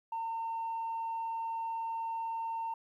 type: tone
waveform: sine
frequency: 909 Hz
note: A#5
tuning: 44 cents flat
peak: -32 dBFS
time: 0.12-2.74 s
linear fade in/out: 5 ms
effects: tanh soft clip ceiling -31 dBFS + 12-bit